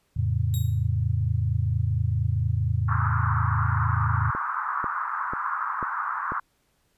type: chord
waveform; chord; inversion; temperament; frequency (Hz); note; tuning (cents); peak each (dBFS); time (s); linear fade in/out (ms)
sine; F augmented; none; equal with one note detuned; 85.66 / 110 / 138.59; F2 / A2 / C#3; -33 / 0 / 0; -26 / -24 / -29; 0.16-4.31; 10
type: tone with exponential decay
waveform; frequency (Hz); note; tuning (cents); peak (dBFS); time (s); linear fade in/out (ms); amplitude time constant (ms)
5% pulse; 3785; A#7; +26; -24; 0.54-0.88; 0; 72
type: band-pass noise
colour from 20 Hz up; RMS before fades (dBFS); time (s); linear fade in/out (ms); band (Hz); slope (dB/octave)
white; -29; 2.88-6.4; 5; 1000 to 1400; 48
type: click train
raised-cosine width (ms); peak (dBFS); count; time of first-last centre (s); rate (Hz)
2; -20; 5; 4.35-6.32; 2.03
effects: pink hiss -69 dBFS RMS until 6.97 s + resampled to 32000 Hz